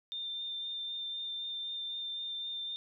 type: tone with vibrato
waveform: sine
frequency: 3597 Hz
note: A7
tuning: 37 cents sharp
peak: -36 dBFS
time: 0.12-2.76 s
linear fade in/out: 0 ms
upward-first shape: sine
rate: 3.9 Hz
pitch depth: 12 cents each way
effects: none